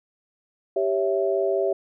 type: chord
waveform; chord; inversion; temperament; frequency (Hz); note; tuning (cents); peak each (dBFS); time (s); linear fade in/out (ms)
sine; C# diminished; second; equal; 392 / 554.4 / 659.3; G4 / C#5 / E5; 0 / 0 / 0; -23 / -26 / -25; 0.76-1.73; 5
effects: none